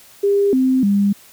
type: tone with pitch steps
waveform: sine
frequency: 401.7 / 259.9 / 201 Hz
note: G4 / C4 / G3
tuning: +42 / -11 / +44 cents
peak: -12 dBFS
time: 0.23-1.13 s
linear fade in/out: 10 ms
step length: 300 ms
effects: white hiss -46 dBFS RMS until 1.32 s